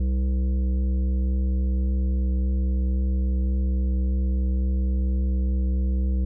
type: harmonic tone with a mistuned harmonic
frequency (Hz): 64.5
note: C2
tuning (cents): -24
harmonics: 1 / 3 / 5 / 7 / 8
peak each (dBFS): -20 / -31 / -40 / -46 / -47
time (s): 0-6.25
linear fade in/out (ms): 5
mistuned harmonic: 1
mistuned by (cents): -17
effects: none